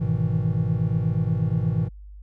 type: chord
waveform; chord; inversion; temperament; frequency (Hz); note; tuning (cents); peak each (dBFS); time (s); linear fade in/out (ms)
triangle; E major seventh; first; equal with one note detuned; 103.83 / 123.47 / 156.46 / 164.81; G#2 / B2 / D#3 / E3; 0 / 0 / +10 / 0; -24; 0-1.89; 20
effects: added 50 Hz sine -39 dBFS peak until 2.22 s